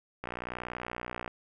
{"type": "click train", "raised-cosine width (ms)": 0.5, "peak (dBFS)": -21, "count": 64, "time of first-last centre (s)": [0.24, 1.278], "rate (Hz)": 60.7, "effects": []}